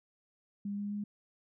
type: tone with pitch steps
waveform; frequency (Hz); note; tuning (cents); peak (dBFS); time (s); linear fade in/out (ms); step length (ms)
sine; 202.1 / 204.1 / 206.1; G#3 / G#3 / G#3; -47 / -30 / -13; -34; 0.65-1.04; 5; 130
effects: none